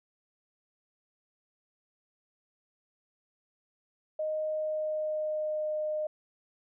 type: tone with pitch glide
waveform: sine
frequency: 620 to 612.5 Hz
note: D#5 to D#5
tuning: -6 to -27 cents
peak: -29 dBFS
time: 4.19-6.07 s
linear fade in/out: 5 ms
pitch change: -21 cents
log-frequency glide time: 4.45-5.73 s
effects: none